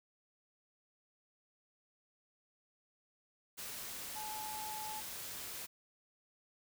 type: tone in noise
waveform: sine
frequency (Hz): 860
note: A5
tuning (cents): -40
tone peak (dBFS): -43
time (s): 4.15-5.01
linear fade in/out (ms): 20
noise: white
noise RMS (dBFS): -45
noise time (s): 3.57-5.67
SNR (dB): -1
effects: none